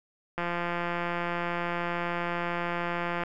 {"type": "click train", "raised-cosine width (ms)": 0.5, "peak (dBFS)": -16, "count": 495, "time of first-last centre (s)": [0.38, 3.235], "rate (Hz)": 173, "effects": []}